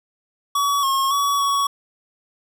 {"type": "tone with pitch steps", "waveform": "square", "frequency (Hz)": [1133, 1082, 1131, 1121], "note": ["C#6", "C#6", "C#6", "C#6"], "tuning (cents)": [37, -42, 34, 19], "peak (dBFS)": -18, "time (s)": [0.55, 1.67], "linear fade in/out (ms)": 5, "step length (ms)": 280, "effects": []}